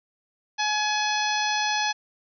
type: harmonic tone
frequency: 845 Hz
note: G#5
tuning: 30 cents sharp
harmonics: 1 / 2 / 3 / 4 / 5 / 6 / 7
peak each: -26 / -29 / -31 / -32 / -33 / -34 / -34 dBFS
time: 0.58-1.93 s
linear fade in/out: 20 ms
effects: none